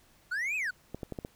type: linear two-way sweep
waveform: triangle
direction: up then down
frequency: 1396.9 to 2600 to 1396.9 Hz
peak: -28 dBFS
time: 0.31-0.71 s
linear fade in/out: 10 ms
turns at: 0.56 s
type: clicks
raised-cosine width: 2 ms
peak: -23 dBFS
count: 5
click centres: 0.946 / 1.032 / 1.123 / 1.188 / 1.249 s
effects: pink hiss -63 dBFS RMS until 1.35 s